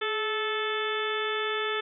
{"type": "harmonic tone with a mistuned harmonic", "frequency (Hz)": 436.3, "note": "A4", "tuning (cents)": -15, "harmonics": [1, 2, 3, 4, 5, 6, 7, 8], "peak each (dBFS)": [-31, -40, -33, -34, -38, -40, -40, -36], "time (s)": [0.01, 1.81], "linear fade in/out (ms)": 10, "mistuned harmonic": 1, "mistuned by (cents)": -41, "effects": []}